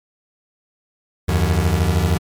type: beating tone pair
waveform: 30% pulse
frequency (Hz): 78.2 / 91.2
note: D#2 / F#2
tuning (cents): +9 / -24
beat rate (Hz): 13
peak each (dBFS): -15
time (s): 1.28-2.18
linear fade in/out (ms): 10
effects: MP3 96 kbps